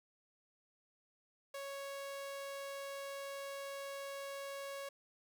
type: tone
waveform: sawtooth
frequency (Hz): 554.4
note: C#5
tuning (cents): 0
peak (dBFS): -39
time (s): 1.54-4.89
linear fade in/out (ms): 5
effects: 12-bit